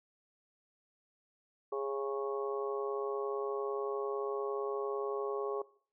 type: harmonic tone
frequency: 137.6 Hz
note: C#3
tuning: 12 cents flat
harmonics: 3 / 4 / 5 / 6 / 7 / 8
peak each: -35 / -42 / -48 / -47 / -53 / -42 dBFS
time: 1.72-5.62 s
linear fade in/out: 5 ms
effects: noise-tail reverb RT60 0.5 s tail -20 dB re dry